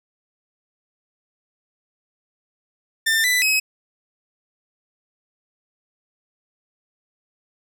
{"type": "tone with pitch steps", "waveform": "sawtooth", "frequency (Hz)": [1794, 1992, 2552], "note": ["A6", "B6", "D#7"], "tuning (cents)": [33, 14, 43], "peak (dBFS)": -13, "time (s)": [3.06, 3.6], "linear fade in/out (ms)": 10, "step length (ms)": 180, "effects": []}